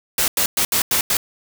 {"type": "noise bursts at uneven times", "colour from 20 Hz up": "white", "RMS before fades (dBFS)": -18, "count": 6, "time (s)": [[0.18, 0.28], [0.37, 0.46], [0.57, 0.65], [0.72, 0.82], [0.91, 1.01], [1.1, 1.17]], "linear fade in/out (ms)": 2, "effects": []}